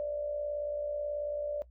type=tone with amplitude modulation; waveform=sine; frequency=587.3 Hz; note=D5; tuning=in tune; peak=-29 dBFS; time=0-1.62 s; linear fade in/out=0 ms; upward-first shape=sine; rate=58.4 Hz; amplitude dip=50%; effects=noise-tail reverb RT60 0.1 s tail -17 dB re dry + added 60 Hz sine -54 dBFS peak until 1.7 s